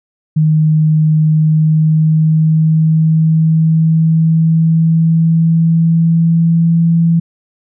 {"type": "tone with pitch glide", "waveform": "sine", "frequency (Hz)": [155.56, 166.73], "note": ["D#3", "E3"], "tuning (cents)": [0, 20], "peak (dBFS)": -7, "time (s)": [0.36, 7.2], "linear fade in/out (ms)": 10, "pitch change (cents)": 120, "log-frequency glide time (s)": [1.26, 6.78], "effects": []}